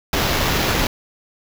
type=noise with sample-and-hold; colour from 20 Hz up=pink; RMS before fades=-19 dBFS; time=0.13-0.87 s; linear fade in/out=2 ms; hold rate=8820 Hz; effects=none